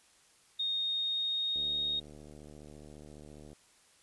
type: tone with pitch glide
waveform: sine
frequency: 3700 to 3728 Hz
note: A#7 to A#7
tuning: -14 to -1 cents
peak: -30 dBFS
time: 0.59-2 s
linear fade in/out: 10 ms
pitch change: +13 cents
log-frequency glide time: 0.75-1.79 s
type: click train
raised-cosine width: 2 ms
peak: -38 dBFS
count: 148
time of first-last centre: 1.56-3.531 s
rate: 74.6 Hz
effects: white hiss -64 dBFS RMS until 4.02 s + resampled to 24000 Hz